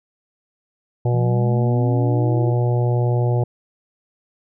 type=harmonic tone; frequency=121.3 Hz; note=B2; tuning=31 cents flat; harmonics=1 / 3 / 4 / 5 / 6 / 7; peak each=-16 / -26 / -28 / -30 / -32 / -33 dBFS; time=1.05-3.44 s; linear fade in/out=5 ms
type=linear sweep; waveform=sine; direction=up; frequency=161.9 to 349.2 Hz; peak=-24 dBFS; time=1.13-2.53 s; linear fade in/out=10 ms
effects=none